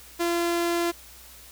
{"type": "tone", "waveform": "sawtooth", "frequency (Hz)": 342.5, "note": "F4", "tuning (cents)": -34, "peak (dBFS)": -19, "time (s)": [0.19, 0.92], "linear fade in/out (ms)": 20, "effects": ["added 60 Hz sine -53 dBFS peak until 1.51 s", "white hiss -48 dBFS RMS until 1.51 s"]}